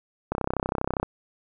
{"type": "click train", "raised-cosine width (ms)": 1, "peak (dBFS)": -11, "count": 24, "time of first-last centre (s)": [0.32, 1.03], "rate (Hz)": 32.4, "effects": []}